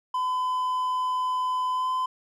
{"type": "tone with pitch glide", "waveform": "triangle", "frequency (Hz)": [1012, 1022], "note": ["B5", "C6"], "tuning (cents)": [42, -41], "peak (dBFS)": -22, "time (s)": [0.14, 2.06], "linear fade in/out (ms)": 5, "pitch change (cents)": 17, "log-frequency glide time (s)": [1.72, 1.89], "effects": []}